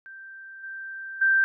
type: tone with level steps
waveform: sine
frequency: 1568 Hz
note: G6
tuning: in tune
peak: -40 / -34 / -17 dBFS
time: 0.06-1.44 s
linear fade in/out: 0 ms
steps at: 0.63 / 1.21 s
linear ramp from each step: 10 ms
effects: none